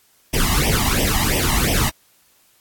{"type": "noise with flanger", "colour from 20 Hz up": "pink", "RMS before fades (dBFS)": -18, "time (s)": [0.33, 1.9], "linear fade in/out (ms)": 10, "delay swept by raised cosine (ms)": [0.35, 1.05], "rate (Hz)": 2.9, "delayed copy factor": 1, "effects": ["white hiss -57 dBFS RMS until 2.6 s", "AAC 64 kbps"]}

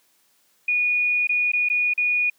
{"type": "tone with dropouts", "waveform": "sine", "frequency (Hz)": 2455, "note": "D#7", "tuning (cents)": -24, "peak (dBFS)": -18, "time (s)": [0.68, 2.3], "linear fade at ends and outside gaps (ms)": 5, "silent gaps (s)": [[1.272, 1.292], [1.519, 1.533], [1.688, 1.699], [1.937, 1.977]], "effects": ["white hiss -63 dBFS RMS until 2.38 s", "high-pass 150 Hz 12 dB/octave"]}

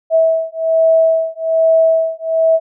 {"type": "beating tone pair", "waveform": "sine", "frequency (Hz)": [649, 650.2], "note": ["E5", "E5"], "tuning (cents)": [-27, -24], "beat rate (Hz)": 1.2, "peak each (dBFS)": -13, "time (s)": [0.1, 2.6], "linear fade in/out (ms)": 50, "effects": []}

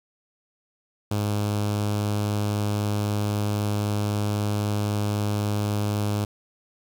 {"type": "tone with notch filter", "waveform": "sawtooth", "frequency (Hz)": 103.83, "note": "G#2", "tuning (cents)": 0, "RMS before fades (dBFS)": -25, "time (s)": [1.11, 6.25], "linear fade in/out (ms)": 5, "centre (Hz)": 1900, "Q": 1.7, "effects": ["9-bit"]}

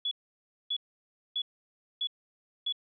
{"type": "tone bursts", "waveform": "sine", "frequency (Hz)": 3397, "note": "G#7", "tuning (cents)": 38, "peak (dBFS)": -28, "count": 5, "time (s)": [0.05, 2.725], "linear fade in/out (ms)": 5, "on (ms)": 63, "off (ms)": 590, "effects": []}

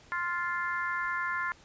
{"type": "harmonic tone", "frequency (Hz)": 349.2, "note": "F4", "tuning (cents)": 0, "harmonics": [3, 4, 5, 6], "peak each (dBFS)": [-34, -34, -34, -41], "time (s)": [0.12, 1.52], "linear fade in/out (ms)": 0, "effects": ["pink hiss -57 dBFS RMS until 1.64 s", "resampled to 16000 Hz"]}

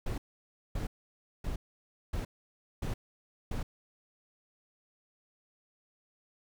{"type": "noise bursts", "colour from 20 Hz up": "brown", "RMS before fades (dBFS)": -34, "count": 6, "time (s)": [0.06, 3.63], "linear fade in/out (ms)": 5, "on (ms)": 120, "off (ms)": 570, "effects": []}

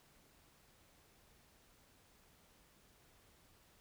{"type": "silence", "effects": ["pink hiss -68 dBFS RMS until 3.8 s"]}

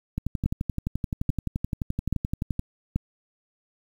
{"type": "two click trains", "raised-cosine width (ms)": 5, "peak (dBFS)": [-11, -14], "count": [4, 29], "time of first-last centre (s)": [[0.46, 2.96], [0.18, 2.594]], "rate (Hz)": [1.2, 11.6], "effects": ["8-bit"]}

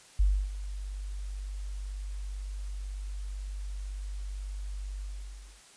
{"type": "tone with ADSR envelope", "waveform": "sine", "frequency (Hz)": 49, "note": "G1", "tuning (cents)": 0, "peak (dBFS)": -19, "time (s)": [0.19, 5.62], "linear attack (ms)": 10, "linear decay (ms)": 290, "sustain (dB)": -15, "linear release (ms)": 610, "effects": ["white hiss -55 dBFS RMS until 5.76 s", "resampled to 22050 Hz"]}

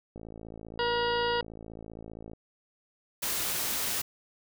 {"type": "click train", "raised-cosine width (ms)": 2, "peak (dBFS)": -30, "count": 121, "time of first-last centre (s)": [0.16, 2.334], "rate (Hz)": 55.2}
{"type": "harmonic tone", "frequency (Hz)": 477.6, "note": "A#4", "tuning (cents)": 42, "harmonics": [1, 2, 3, 4, 6, 7, 8, 9, 10], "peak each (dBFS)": [-29, -31, -35, -38, -36, -43, -44, -49, -41], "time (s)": [0.79, 1.41], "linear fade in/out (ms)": 2}
{"type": "noise", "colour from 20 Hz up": "white", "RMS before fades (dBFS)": -31, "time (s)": [3.22, 4.02], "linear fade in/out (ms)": 10}
{"effects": []}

